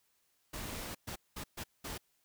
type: noise bursts at uneven times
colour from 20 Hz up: pink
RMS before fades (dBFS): -42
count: 5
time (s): 0.53-0.95 / 1.07-1.16 / 1.36-1.44 / 1.57-1.64 / 1.84-1.98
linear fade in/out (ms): 10
effects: white hiss -75 dBFS RMS until 2.24 s